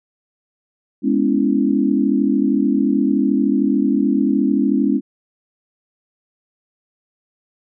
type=chord; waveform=sine; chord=C# minor seventh; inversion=second; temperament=equal with one note detuned; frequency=207.7 / 246.9 / 280.4 / 329.6 Hz; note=G#3 / B3 / C#4 / E4; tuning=0 / 0 / +20 / 0 cents; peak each=-19 / -20 / -17 / -22 dBFS; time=1.02-5.01 s; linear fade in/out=50 ms; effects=none